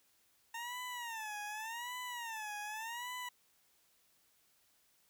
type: tone with vibrato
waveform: 20% pulse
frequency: 911 Hz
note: A#5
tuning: 40 cents flat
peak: -36 dBFS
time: 0.54-3.29 s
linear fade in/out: 5 ms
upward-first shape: sine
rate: 0.86 Hz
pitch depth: 160 cents each way
effects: white hiss -72 dBFS RMS until 5.09 s

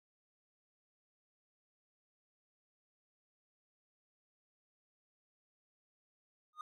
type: tone with exponential growth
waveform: triangle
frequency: 1230 Hz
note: D#6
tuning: 20 cents flat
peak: -36 dBFS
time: 6.53-6.61 s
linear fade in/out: 2 ms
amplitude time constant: 16 ms
effects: none

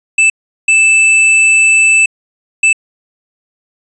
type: tone bursts at uneven times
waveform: square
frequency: 2637 Hz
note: E7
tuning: in tune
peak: -6 dBFS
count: 3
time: 0.18-0.3 / 0.68-2.06 / 2.63-2.73 s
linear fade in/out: 5 ms
effects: resampled to 22050 Hz

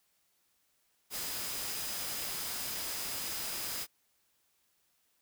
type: tone in noise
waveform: sine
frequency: 4978 Hz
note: D#8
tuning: in tune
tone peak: -46 dBFS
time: 1.1-3.87 s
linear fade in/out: 50 ms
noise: white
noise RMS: -38 dBFS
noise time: 1.1-3.87 s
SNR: -11 dB
effects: white hiss -74 dBFS RMS until 5.21 s

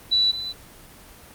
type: tone pair in turn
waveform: sine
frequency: 3951 / 3992 Hz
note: B7 / B7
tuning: 0 / +18 cents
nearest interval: unison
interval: 18 cents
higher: second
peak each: -15 / -27 dBFS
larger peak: first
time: 0.11-0.32 / 0.32-0.53 s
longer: neither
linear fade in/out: 20 ms
effects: pink hiss -46 dBFS RMS until 1.34 s + Opus 24 kbps

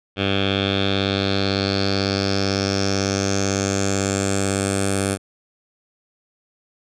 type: tone with low-pass filter sweep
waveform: 10% pulse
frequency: 98 Hz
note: G2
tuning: in tune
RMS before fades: -21 dBFS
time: 0.16-5.18 s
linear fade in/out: 50 ms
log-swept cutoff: 3100 to 9300 Hz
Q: 5.5
effects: none

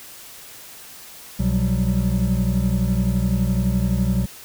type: tone cluster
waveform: triangle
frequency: 63.6 / 123.5 / 181.8 / 193.6 Hz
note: C2 / B2 / F#3 / G3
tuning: -48 / 0 / -30 / -21 cents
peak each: -21 dBFS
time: 1.39-4.26 s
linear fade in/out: 10 ms
effects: white hiss -41 dBFS RMS until 4.44 s

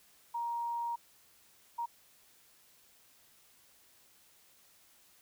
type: tone bursts at uneven times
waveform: sine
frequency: 940 Hz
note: A#5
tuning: 14 cents sharp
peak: -33 dBFS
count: 2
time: 0.34-0.96 / 1.78-1.86 s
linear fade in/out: 10 ms
effects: white hiss -64 dBFS RMS until 5.21 s

